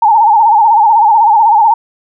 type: tone with vibrato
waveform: sine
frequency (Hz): 873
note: A5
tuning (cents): -14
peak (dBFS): -4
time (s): 0.02-1.74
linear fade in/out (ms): 5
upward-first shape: sine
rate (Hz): 16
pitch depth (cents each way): 110
effects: none